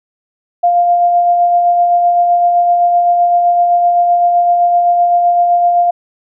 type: tone with tremolo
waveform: sine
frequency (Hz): 700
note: F5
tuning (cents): +4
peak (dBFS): -6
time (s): 0.63-5.91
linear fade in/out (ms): 10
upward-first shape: sine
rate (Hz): 7.8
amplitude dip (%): 30
effects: none